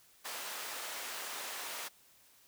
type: high-pass noise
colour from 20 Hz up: pink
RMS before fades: -42 dBFS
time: 0.24-1.89 s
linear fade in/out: 20 ms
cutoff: 750 Hz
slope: 12 dB/octave
effects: white hiss -64 dBFS RMS until 2.47 s